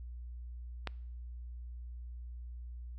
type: click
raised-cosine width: 0.3 ms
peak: -20 dBFS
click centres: 0.873 s
effects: noise-tail reverb RT60 0.7 s tail -25 dB re dry + added 60 Hz sine -42 dBFS peak until 2.98 s